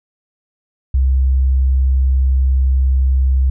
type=tone; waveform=sine; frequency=65.7 Hz; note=C2; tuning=8 cents sharp; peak=-10 dBFS; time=0.94-3.5 s; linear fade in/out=5 ms; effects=none

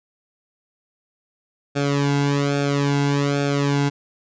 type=tone with flanger; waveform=sawtooth; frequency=141.9 Hz; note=C#3; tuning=41 cents sharp; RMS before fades=-20 dBFS; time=1.75-3.9 s; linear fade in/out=20 ms; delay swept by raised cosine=1 to 1.67 ms; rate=1.2 Hz; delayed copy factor=-1; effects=resampled to 16000 Hz

